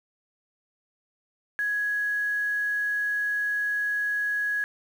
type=tone with quantisation; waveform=sine; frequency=1670 Hz; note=G#6; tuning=9 cents sharp; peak=-24 dBFS; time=1.59-4.64 s; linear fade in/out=0 ms; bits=8; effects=none